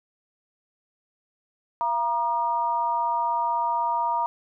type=tone with amplitude modulation; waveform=sine; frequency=946 Hz; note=A#5; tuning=25 cents sharp; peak=-18 dBFS; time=1.81-4.26 s; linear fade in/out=0 ms; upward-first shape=sine; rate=264 Hz; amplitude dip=80%; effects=none